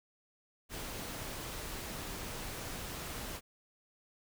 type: noise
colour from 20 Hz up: pink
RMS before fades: -42 dBFS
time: 0.69-3.41 s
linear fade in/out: 50 ms
effects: none